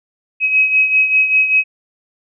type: beating tone pair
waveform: sine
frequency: 2545 / 2550.1 Hz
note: D#7 / D#7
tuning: +39 / +42 cents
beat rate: 5.1 Hz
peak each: -11 / -18 dBFS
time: 0.4-1.64 s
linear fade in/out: 50 ms
effects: none